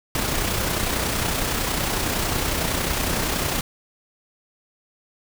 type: noise with amplitude modulation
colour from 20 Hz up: pink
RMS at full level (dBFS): -22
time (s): 0.15-3.61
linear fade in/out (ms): 2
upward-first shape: sine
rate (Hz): 30.9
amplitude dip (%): 40
effects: none